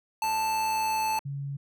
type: tone with pitch glide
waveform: square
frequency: 880 to 874.9 Hz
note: A5 to A5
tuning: 0 to -10 cents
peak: -26 dBFS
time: 0.22-1.19 s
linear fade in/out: 2 ms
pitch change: -10 cents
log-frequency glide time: 0.48-1.04 s
type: click train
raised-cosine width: 0.5 ms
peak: -29 dBFS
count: 100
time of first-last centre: 0.24-1.192 s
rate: 104 Hz
type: tone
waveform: sine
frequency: 140 Hz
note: C#3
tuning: 18 cents sharp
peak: -31 dBFS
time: 1.25-1.57 s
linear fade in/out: 10 ms
effects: none